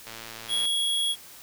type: click train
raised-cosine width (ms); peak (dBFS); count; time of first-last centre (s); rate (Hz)
0.2; -22; 67; 0.07-0.654; 113
type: tone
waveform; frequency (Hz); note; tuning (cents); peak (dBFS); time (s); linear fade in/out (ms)
square; 3327; G#7; +2; -24; 0.48-1.16; 50
effects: white hiss -47 dBFS RMS until 1.42 s